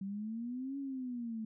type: exponential two-way sweep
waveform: sine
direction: up then down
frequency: 191.2 to 280.1 to 217.1 Hz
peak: -37 dBFS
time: 0.01-1.45 s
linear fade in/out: 5 ms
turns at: 0.78 s
effects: none